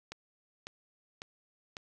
click train, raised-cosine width 0.2 ms, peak -24 dBFS, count 4, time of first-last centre 0.12-1.768 s, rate 1.82 Hz, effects none

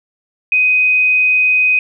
sine tone, 2506 Hz, D#7, 12 cents sharp, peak -9 dBFS, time 0.52-1.79 s, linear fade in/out 2 ms, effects none

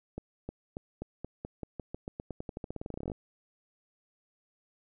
accelerating click train, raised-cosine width 2 ms, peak -24 dBFS, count 29, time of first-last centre 0.18-3.118 s, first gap 310 ms, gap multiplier 0.9, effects none

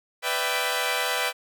10% pulse chord, E minor seventh, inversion second, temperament equal with one note detuned, 496.7 / 587.3 / 659.3 / 784 Hz, B4 / D5 / E5 / G5, +10 / 0 / 0 / 0 cents, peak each -20 / -23 / -22 / -21 dBFS, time 0.22-1.33 s, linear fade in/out 50 ms, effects none

